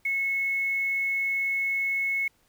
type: tone with quantisation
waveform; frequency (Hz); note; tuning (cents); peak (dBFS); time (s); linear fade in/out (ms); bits
sine; 2191; C#7; -21; -24; 0.05-2.28; 5; 8
effects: pink hiss -66 dBFS RMS until 2.48 s